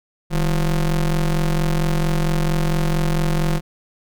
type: ring-modulated tone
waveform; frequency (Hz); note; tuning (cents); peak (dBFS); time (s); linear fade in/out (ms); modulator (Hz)
square; 89.5; F2; +43; -14; 0.3-3.61; 50; 67.3
effects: none